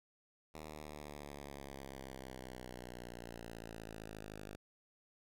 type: exponential sweep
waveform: 5% pulse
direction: down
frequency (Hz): 77.78 to 51.2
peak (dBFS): -36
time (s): 0.54-4.56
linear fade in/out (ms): 5
effects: none